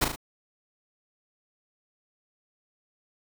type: noise with echo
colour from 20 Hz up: pink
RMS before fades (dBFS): -23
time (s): 0.01-0.05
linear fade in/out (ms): 10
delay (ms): 37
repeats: 3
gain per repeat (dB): -5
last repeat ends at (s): 0.161
effects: none